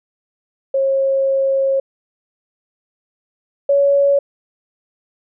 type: tone pair in turn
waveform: sine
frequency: 541 / 561.7 Hz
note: C#5 / C#5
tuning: -42 / +23 cents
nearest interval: minor second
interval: 65 cents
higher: second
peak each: -13 / -10 dBFS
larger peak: second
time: 0.74-1.8 / 3.69-4.19 s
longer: first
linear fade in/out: 5 ms
effects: none